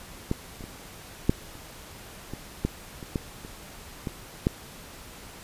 clicks, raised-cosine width 3 ms, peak -12 / -28 / -26 / -6 / -30 / -21 / -11 / -25 / -13 / -27 / -17 / -8 dBFS, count 12, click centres 0.314 / 0.608 / 0.64 / 1.295 / 1.554 / 2.336 / 2.65 / 3.028 / 3.158 / 3.449 / 4.072 / 4.469 s, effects pink hiss -45 dBFS RMS until 5.43 s + resampled to 32000 Hz

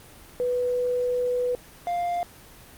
sine / triangle tone pair in turn, 493.9 / 699.9 Hz, B4 / F5, 0 / +4 cents, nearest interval tritone, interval 604 cents, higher second, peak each -22 dBFS, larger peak neither, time 0.4-1.55 / 1.87-2.23 s, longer first, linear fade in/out 0 ms, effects pink hiss -48 dBFS RMS until 2.77 s + Opus 24 kbps

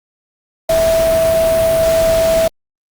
sine tone in noise, 654 Hz, E5, 14 cents flat, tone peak -10 dBFS, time 0.69-2.48 s, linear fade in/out 5 ms, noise pink, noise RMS -22 dBFS, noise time 0.69-2.48 s, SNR +9 dB, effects Opus 48 kbps

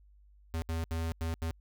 square tone bursts at uneven times, 82 Hz, E2, 9 cents flat, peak -32 dBFS, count 5, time 0.54-0.62 / 0.69-0.84 / 0.91-1.12 / 1.21-1.34 / 1.42-1.51 s, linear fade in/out 0 ms, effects added 50 Hz sine -57 dBFS peak until 1.6 s

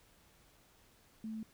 sine tone, 220 Hz, A3, in tune, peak -39 dBFS, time 1.24-1.43 s, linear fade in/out 2 ms, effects pink hiss -66 dBFS RMS until 1.53 s

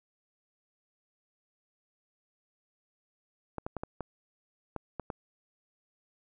clicks, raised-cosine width 1 ms, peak -21 dBFS, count 8, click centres 3.583 / 3.665 / 3.767 / 3.835 / 4.007 / 4.763 / 4.997 / 5.102 s, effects none

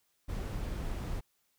brown noise, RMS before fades -36 dBFS, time 0.28-1.21 s, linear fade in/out 20 ms, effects white hiss -75 dBFS RMS until 1.58 s

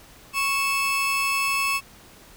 40% pulse tone pair together, 1104 / 2626 Hz, C#6 / E7, -7 / -7 cents, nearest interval octave + minor third, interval 1500 cents, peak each -25 / -22 dBFS, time 0.33-1.81 s, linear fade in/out 50 ms, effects pink hiss -49 dBFS RMS until 2.36 s

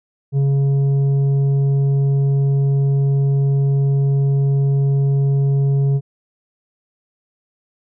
sine tone with tanh clipping, 138.59 Hz, C#3, in tune, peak -14 dBFS, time 0.32-6.01 s, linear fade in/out 50 ms, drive 6 dB, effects none

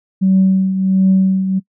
sine tone with tremolo, 190 Hz, F#3, 46 cents sharp, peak -6 dBFS, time 0.21-1.6 s, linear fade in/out 20 ms, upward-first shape triangle, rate 1.4 Hz, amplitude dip 65%, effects noise-tail reverb RT60 0.1 s tail -23 dB re dry + tanh soft clip ceiling -4 dBFS

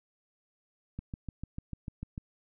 click train, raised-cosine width 5 ms, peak -25 dBFS, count 9, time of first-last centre 0.99-2.179 s, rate 6.73 Hz, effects none

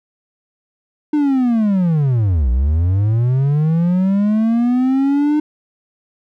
triangle linear two-way sweep, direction down then up, 304.4 to 58.27 to 304.4 Hz, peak -10 dBFS, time 1.13-5.4 s, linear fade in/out 5 ms, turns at 2.5 s, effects none

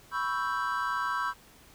triangle chord, C# half-diminished seventh, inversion third, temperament equal, 987.8 / 1108.7 / 1318.5 / 1568 Hz, B5 / C#6 / E6 / G6, 0 / 0 / 0 / 0 cents, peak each -32 dBFS, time 0.11-1.34 s, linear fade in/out 50 ms, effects pink hiss -56 dBFS RMS until 1.74 s

